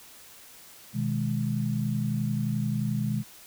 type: chord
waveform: sine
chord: G# minor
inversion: first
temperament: just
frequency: 124.59 / 155.74 / 207.7 Hz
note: B2 / D#3 / G#3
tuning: +16 / +2 / 0 cents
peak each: -29 / -31 / -29 dBFS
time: 0.93-3.24 s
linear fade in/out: 50 ms
effects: white hiss -50 dBFS RMS until 3.46 s